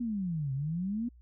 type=exponential two-way sweep; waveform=sine; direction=down then up; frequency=247.1 to 130.81 to 247.1 Hz; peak=-30 dBFS; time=0-1.09 s; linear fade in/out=10 ms; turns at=0.53 s; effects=added 60 Hz sine -53 dBFS peak until 1.21 s